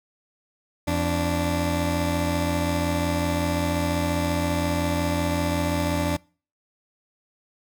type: tone pair together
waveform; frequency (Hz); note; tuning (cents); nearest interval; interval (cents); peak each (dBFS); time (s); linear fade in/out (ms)
20% pulse; 85.6 / 292.2; F2 / D4; -34 / -9; octave + major sixth; 2125; -20; 0.87-6.17; 10
effects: noise-tail reverb RT60 0.4 s tail -25 dB re dry